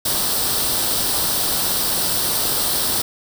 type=noise with comb filter; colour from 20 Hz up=white; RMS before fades=-20 dBFS; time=0.05-3.02 s; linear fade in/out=5 ms; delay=0.22 ms; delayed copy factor=+0.6; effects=none